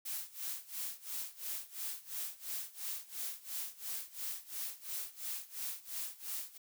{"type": "noise with tremolo", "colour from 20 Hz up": "blue", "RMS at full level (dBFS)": -39, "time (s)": [0.05, 6.58], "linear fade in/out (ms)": 10, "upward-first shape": "sine", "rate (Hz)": 2.9, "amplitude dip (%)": 90, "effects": []}